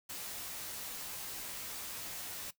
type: noise with comb filter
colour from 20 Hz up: white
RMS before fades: -43 dBFS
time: 0.09-2.51 s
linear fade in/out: 10 ms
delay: 15 ms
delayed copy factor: -0.55
effects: noise-tail reverb RT60 0.1 s tail -17 dB re dry